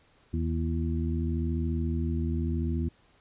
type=harmonic tone with a mistuned harmonic; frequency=80.8 Hz; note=E2; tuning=34 cents flat; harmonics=1 / 2 / 3 / 4; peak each=-28 / -34 / -33 / -37 dBFS; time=0.33-2.89 s; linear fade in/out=10 ms; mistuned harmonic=4; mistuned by=+71 cents; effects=pink hiss -63 dBFS RMS until 3.2 s + resampled to 8000 Hz